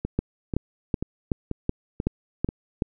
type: two click trains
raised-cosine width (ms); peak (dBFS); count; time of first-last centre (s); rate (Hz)
3; -14 / -9; 6 / 8; 0.05-2.489 / 0.19-2.822; 2.05 / 2.66
effects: none